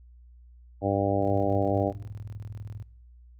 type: harmonic tone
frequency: 99.2 Hz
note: G2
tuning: 21 cents sharp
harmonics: 1 / 2 / 3 / 4 / 5 / 6 / 7 / 8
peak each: -29 / -34 / -29 / -33 / -31 / -29 / -32 / -33 dBFS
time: 0.81-1.93 s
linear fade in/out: 50 ms
type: tone with tremolo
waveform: sine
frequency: 103.83 Hz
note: G#2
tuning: in tune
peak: -34 dBFS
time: 1.2-2.83 s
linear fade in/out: 10 ms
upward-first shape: square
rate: 20 Hz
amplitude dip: 75%
effects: noise-tail reverb RT60 0.7 s tail -23 dB re dry + added 60 Hz sine -49 dBFS peak until 3.39 s